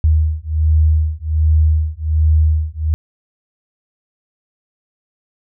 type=beating tone pair; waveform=sine; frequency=77.4 / 78.7 Hz; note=D#2 / D#2; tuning=-9 / +20 cents; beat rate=1.3 Hz; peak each=-14 dBFS; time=0.04-2.94 s; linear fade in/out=0 ms; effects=none